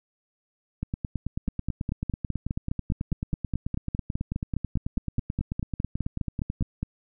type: two click trains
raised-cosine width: 5 ms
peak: -16 / -15 dBFS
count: 54 / 27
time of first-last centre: 0.83-6.61 / 1.48-6.83 s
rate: 9.17 / 4.86 Hz
effects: none